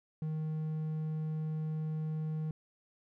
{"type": "tone", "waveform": "triangle", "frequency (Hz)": 156.2, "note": "D#3", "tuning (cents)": 7, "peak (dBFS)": -31, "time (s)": [0.22, 2.51], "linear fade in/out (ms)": 2, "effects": []}